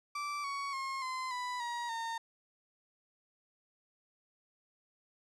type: tone with pitch steps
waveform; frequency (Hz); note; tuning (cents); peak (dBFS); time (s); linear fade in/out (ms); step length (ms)
35% pulse; 1165 / 1118.8 / 1074.5 / 1031.9 / 991 / 951.8 / 914; D6 / C#6 / C6 / C6 / B5 / A#5 / A#5; -14 / +16 / +46 / -24 / +6 / +36 / -34; -34; 0.15-2.18; 5; 290
effects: low-pass 7000 Hz 12 dB/octave